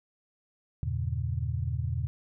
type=chord; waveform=sine; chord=E diminished seventh; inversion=none; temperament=just; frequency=82.41 / 98.89 / 118.67 / 142.4 Hz; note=E2 / G2 / Bb2 / Db3; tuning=0 / +16 / +31 / +47 cents; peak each=-32 / -36 / -32 / -36 dBFS; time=0.83-2.07 s; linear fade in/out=0 ms; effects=none